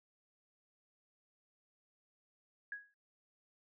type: tone with exponential decay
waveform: sine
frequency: 1661 Hz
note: G#6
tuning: in tune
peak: -37 dBFS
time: 2.72-2.94 s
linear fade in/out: 2 ms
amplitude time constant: 46 ms
effects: noise-tail reverb RT60 0.2 s tail -18 dB re dry